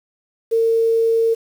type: tone with quantisation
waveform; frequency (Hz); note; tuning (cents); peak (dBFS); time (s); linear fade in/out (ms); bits
sine; 455; A#4; -42; -13; 0.51-1.35; 20; 7
effects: none